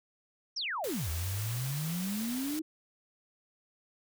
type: exponential two-way sweep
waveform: sine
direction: down then up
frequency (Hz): 5920 to 78 to 322.1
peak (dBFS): -32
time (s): 0.56-2.62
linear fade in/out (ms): 10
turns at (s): 1.09
type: noise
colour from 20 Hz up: white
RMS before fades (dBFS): -41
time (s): 0.84-2.59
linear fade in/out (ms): 0
effects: none